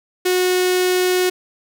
sawtooth tone with notch filter, 365.2 Hz, F#4, 23 cents flat, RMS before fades -17 dBFS, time 0.25-1.3 s, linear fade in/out 10 ms, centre 920 Hz, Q 1, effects none

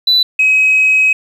sine tone pair in turn, 3982 / 2543 Hz, B7 / D#7, +14 / +37 cents, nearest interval minor sixth, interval 777 cents, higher first, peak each -6 dBFS, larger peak neither, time 0.07-0.23 / 0.39-1.13 s, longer second, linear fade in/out 5 ms, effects tanh soft clip ceiling -4 dBFS + 7-bit

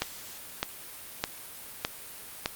click train, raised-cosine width 0.2 ms, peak -9 dBFS, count 5, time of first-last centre 0.02-2.459 s, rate 1.64 Hz, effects white hiss -44 dBFS RMS until 2.55 s + Opus 48 kbps

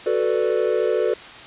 triangle chord, B minor seventh, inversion second, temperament equal, 370 / 440 / 493.9 / 587.3 Hz, F#4 / A4 / B4 / D5, 0 / 0 / 0 / 0 cents, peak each -22 / -20 / -21 / -24 dBFS, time 0.06-1.14 s, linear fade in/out 5 ms, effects white hiss -39 dBFS RMS until 1.46 s + resampled to 8000 Hz

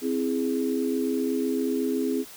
sine chord, C augmented, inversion none, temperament equal, 261.6 / 329.6 / 415.3 Hz, C4 / E4 / G#4, 0 / 0 / 0 cents, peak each -26 / -30 / -28 dBFS, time 0.01-2.25 s, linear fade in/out 50 ms, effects white hiss -45 dBFS RMS until 2.36 s

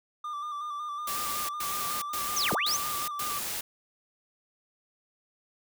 triangle tone with vibrato, 1187 Hz, D6, 18 cents sharp, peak -31 dBFS, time 0.24-3.39 s, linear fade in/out 5 ms, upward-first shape square, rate 5.4 Hz, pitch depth 31 cents each way
white noise bursts, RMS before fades -34 dBFS, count 5, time 1.07-3.61 s, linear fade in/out 5 ms, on 420 ms, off 110 ms
sine linear two-way sweep, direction down then up, 6645 to 105.3 to 6645 Hz, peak -26 dBFS, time 2.36-2.77 s, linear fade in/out 10 ms, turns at 2.53 s
effects none

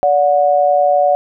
sine tone pair together, 578 / 729.1 Hz, D5 / F#5, -28 / -26 cents, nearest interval major third, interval 402 cents, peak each -12 dBFS, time 0.03-1.15 s, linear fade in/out 0 ms, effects none

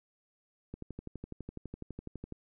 click train, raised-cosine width 3 ms, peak -28 dBFS, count 20, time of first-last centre 0.74-2.323 s, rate 12 Hz, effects none

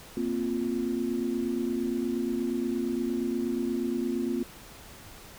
sine chord, Bb suspended second, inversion none, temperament equal, 233.1 / 261.6 / 349.2 Hz, Bb3 / C4 / F4, 0 / 0 / 0 cents, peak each -31 dBFS, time 0.17-4.43 s, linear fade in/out 2 ms, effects pink hiss -48 dBFS RMS until 5.38 s

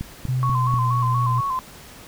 click train, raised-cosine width 5 ms, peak -15 dBFS, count 4, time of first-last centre 0.01-0.74 s, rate 4.11 Hz
sine tone with pitch glide, 128.2 to 121.49 Hz, C3 to B2, -35 to -28 cents, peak -19 dBFS, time 0.28-1.41 s, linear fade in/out 10 ms, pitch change -93 cents, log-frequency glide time 0.41-0.82 s
sine tone with vibrato, 1070 Hz, C6, 38 cents sharp, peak -21 dBFS, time 0.43-1.59 s, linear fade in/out 0 ms, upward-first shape square, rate 4.2 Hz, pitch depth 61 cents each way
effects pink hiss -43 dBFS RMS until 2.07 s

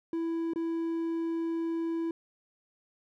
triangle tone with dropouts, 330.8 Hz, E4, 6 cents sharp, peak -27 dBFS, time 0.13-2.11 s, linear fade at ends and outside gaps 2 ms, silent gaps 0.535-0.559 s, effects none

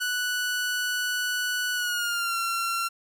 sawtooth tone with pitch glide, 1480 to 1365 Hz, F#6 to F6, 0 to -40 cents, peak -22 dBFS, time 0-2.89 s, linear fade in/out 20 ms, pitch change -140 cents, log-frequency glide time 1.74-2.37 s, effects none

